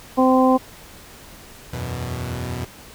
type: harmonic tone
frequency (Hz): 258.8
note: C4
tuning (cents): -19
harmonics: 1 / 2 / 3 / 4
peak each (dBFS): -15 / -18 / -20 / -21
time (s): 0.17-0.58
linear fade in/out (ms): 20
type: chord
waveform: sawtooth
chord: E suspended second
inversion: none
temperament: equal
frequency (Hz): 82.41 / 92.5 / 123.47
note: E2 / F#2 / B2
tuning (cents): 0 / 0 / 0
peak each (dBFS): -27 / -28 / -24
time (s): 1.73-2.65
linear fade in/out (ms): 5
effects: pink hiss -43 dBFS RMS until 2.94 s